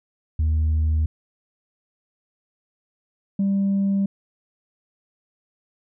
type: tone pair in turn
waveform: sine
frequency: 78.2 / 197.05 Hz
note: D#2 / G3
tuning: +9 / +9 cents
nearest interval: octave + major third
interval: 1600 cents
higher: second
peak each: -15 / -16 dBFS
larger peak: first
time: 0.39-1.06 / 3.39-4.06 s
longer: neither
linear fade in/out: 5 ms
effects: tanh soft clip ceiling -16 dBFS

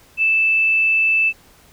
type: tone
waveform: sine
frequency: 2637 Hz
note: E7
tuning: in tune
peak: -13 dBFS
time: 0.17-1.33 s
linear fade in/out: 50 ms
effects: pink hiss -50 dBFS RMS until 1.72 s

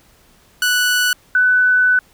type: tone pair in turn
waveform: sawtooth / sine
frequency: 1480 / 1498.1 Hz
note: F#6 / F#6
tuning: 0 / +21 cents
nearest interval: unison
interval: 21 cents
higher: second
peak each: -10 dBFS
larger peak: neither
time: 0.62-1.13 / 1.35-1.99 s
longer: second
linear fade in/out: 2 ms
effects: pink hiss -52 dBFS RMS until 2.13 s

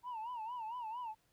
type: tone with vibrato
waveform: sine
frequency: 930 Hz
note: A#5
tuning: 4 cents flat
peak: -38 dBFS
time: 0.03-1.15 s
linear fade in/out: 50 ms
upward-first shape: sine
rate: 4.4 Hz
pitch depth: 130 cents each way
effects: tanh soft clip ceiling -38 dBFS + pink hiss -75 dBFS RMS until 1.32 s

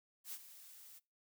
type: noise with ADSR envelope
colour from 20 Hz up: blue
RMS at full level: -44 dBFS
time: 0.24-1 s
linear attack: 86 ms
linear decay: 54 ms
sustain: -13 dB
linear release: 23 ms
effects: noise-tail reverb RT60 0.3 s tail -25 dB re dry

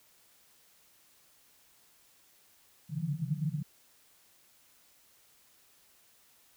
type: band-pass noise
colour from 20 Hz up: white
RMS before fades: -34 dBFS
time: 2.89-3.63 s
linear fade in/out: 10 ms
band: 140 to 170 Hz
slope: 96 dB/octave
effects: white hiss -64 dBFS RMS until 6.56 s

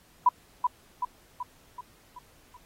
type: tone with echo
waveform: sine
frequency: 987.8 Hz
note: B5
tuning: in tune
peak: -15 dBFS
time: 0.26-0.29 s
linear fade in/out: 5 ms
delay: 380 ms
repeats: 6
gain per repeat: -5 dB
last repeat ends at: 2.57 s
effects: pink hiss -60 dBFS RMS until 2.65 s + AAC 48 kbps

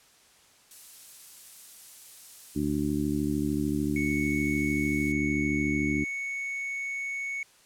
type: noise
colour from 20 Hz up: violet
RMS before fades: -42 dBFS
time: 0.71-5.12 s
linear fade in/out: 0 ms
type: harmonic tone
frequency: 73.42 Hz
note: D2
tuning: in tune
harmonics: 1 / 2 / 3 / 4 / 5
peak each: -36 / -34 / -31 / -28 / -36 dBFS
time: 2.55-6.05 s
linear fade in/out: 20 ms
type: tone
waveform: triangle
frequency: 2217 Hz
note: C#7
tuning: in tune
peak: -29 dBFS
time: 3.96-7.43 s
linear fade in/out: 2 ms
effects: white hiss -59 dBFS RMS until 7.65 s + low-pass 10000 Hz 12 dB/octave

